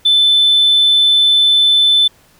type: tone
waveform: sine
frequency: 3520 Hz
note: A7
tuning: in tune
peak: -6 dBFS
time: 0.05-2.08 s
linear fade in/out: 10 ms
effects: tanh soft clip ceiling -4 dBFS + pink hiss -50 dBFS RMS until 2.39 s